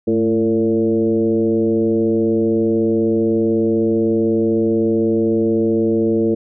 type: tone with frequency modulation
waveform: sine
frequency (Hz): 337.3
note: E4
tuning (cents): +40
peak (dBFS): -13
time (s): 0.07-6.35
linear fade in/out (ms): 10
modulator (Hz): 116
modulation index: 1.3
effects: none